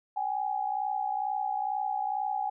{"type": "tone pair together", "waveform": "sine", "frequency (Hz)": [770, 832.2], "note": ["G5", "G#5"], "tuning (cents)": [-31, 3], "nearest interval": "minor second", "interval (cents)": 134, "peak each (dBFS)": [-32, -30], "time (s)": [0.16, 2.5], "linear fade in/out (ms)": 10, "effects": []}